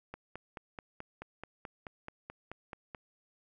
click train, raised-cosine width 0.5 ms, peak -27 dBFS, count 14, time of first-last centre 0.14-2.948 s, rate 4.63 Hz, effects none

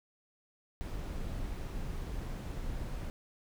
brown noise, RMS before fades -38 dBFS, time 0.81-3.1 s, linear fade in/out 0 ms, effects none

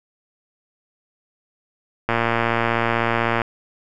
click train, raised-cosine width 0.5 ms, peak -4 dBFS, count 155, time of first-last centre 2.09-3.418 s, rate 116 Hz, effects none

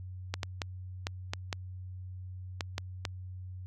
clicks, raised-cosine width 0.2 ms, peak -15 dBFS, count 9, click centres 0.34 / 0.432 / 0.618 / 1.069 / 1.335 / 1.528 / 2.608 / 2.781 / 3.052 s, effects added 92 Hz sine -40 dBFS peak until 3.66 s

